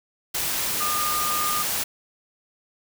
sine tone in noise, 1215 Hz, D#6, 42 cents flat, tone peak -25 dBFS, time 0.8-1.63 s, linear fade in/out 10 ms, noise white, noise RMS -26 dBFS, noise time 0.34-1.84 s, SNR -2 dB, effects none

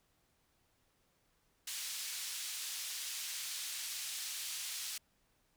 pink band-pass noise, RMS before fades -42 dBFS, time 1.67-4.98 s, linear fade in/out 5 ms, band 3400 to 12000 Hz, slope 12 dB/octave, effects pink hiss -75 dBFS RMS until 5.56 s

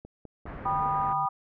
click train, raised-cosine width 2 ms, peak -30 dBFS, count 5, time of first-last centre 0.05-0.861 s, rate 4.93 Hz
pink low-pass noise, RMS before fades -40 dBFS, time 0.46-1.13 s, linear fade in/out 2 ms, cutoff 1800 Hz, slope 24 dB/octave
sine chord, G augmented, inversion none, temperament just, 784 / 980 / 1225 Hz, G5 / B5 / D#6, 0 / -14 / -27 cents, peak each -29 dBFS, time 0.65-1.29 s, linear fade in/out 10 ms
triangle tone, 148.3 Hz, D3, 17 cents sharp, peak -37 dBFS, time 0.66-1.26 s, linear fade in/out 5 ms
effects none

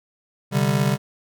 square chord, C suspended second, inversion none, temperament just, 130.81 / 147.16 / 196.22 Hz, C3 / D3 / G3, 0 / +4 / +2 cents, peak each -23 dBFS, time 0.51-0.98 s, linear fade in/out 50 ms, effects none

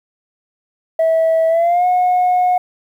sine tone with pitch glide, 650 to 725.4 Hz, E5 to F#5, -24 to -34 cents, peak -9 dBFS, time 0.99-2.58 s, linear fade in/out 5 ms, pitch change +190 cents, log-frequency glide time 1.48-1.86 s, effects tanh soft clip ceiling -9 dBFS + 8-bit

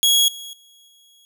sawtooth tone with level steps, 3322 Hz, G#7, in tune, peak -10 / -30 / -46 / -48 dBFS, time 0.03-1.25 s, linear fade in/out 0 ms, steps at 0.28 / 0.53 / 0.88 s, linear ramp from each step 2 ms, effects none

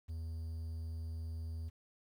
triangle tone, 81.4 Hz, E2, 21 cents flat, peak -37 dBFS, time 0.08-1.7 s, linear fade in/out 20 ms, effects 11-bit

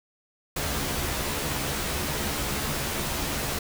pink noise with comb filter, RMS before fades -29 dBFS, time 0.56-3.59 s, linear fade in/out 5 ms, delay 14 ms, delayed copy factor +0.6, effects none

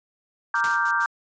sine chord, G minor seventh, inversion first, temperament equal, 932.3 / 1174.7 / 1396.9 / 1568 Hz, Bb5 / D6 / F6 / G6, 0 / 0 / 0 / 0 cents, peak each -27 / -25 / -28 / -23 dBFS, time 0.54-1.06 s, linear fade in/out 2 ms
blue noise bursts, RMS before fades -36 dBFS, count 4, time 0.55-1.061 s, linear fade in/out 5 ms, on 61 ms, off 89 ms
white noise with exponential decay, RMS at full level -30 dBFS, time 0.64-0.94 s, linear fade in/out 0 ms, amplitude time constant 64 ms
effects resampled to 16000 Hz

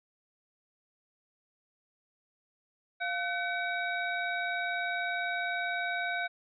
harmonic tone with a mistuned harmonic, 757 Hz, F#5, 39 cents sharp, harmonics 1 / 2 / 3 / 5, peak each -35 / -33 / -37 / -43 dBFS, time 3-6.28 s, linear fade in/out 20 ms, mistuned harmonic 1, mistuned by -140 cents, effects none

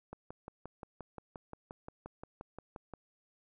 click train, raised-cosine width 1 ms, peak -30 dBFS, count 17, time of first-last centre 0.13-2.937 s, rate 5.7 Hz, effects none

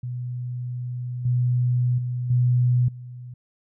sine tone with level steps, 123.6 Hz, B2, 2 cents sharp, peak -27 / -18 / -24 / -16 / -35 dBFS, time 0.03-3.34 s, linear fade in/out 5 ms, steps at 1.25 / 1.98 / 2.3 / 2.88 s, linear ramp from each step 5 ms, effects none

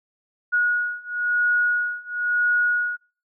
sine beating tone pair, 1451 / 1451.99 Hz, F#6 / F#6, -34 / -33 cents, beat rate 0.99 Hz, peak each -23 / -22 dBFS, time 0.52-2.97 s, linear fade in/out 20 ms, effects noise-tail reverb RT60 0.4 s tail -25 dB re dry

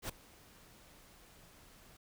pink noise with ADSR envelope, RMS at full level -38 dBFS, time 0.02-1.97 s, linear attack 72 ms, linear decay 7 ms, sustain -22 dB, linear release 7 ms, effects none

